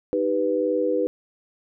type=chord; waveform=sine; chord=Eb augmented; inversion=none; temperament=equal with one note detuned; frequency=310.2 / 392 / 493.9 Hz; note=Eb4 / G4 / B4; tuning=-5 / 0 / 0 cents; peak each=-26 / -26 / -22 dBFS; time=0.13-1.07 s; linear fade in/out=0 ms; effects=none